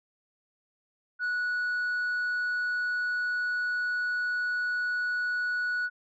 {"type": "tone", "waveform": "sine", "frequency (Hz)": 1469, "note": "F#6", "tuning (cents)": -13, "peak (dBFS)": -24, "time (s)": [1.19, 5.9], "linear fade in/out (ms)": 50, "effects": ["tanh soft clip ceiling -26 dBFS"]}